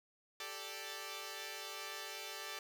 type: chord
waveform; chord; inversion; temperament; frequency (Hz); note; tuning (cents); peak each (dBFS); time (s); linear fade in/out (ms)
5% pulse; G suspended second; none; equal; 392 / 440 / 587.3; G4 / A4 / D5; 0 / 0 / 0; -38 / -36 / -37; 0.4-2.59; 2
effects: none